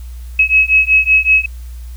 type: beating tone pair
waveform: sine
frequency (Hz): 2564 / 2569.3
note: E7 / E7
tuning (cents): -49 / -45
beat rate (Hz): 5.3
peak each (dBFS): -11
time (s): 0.39-1.46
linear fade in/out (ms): 5
effects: added 60 Hz sine -26 dBFS peak until 1.96 s + white hiss -47 dBFS RMS until 1.96 s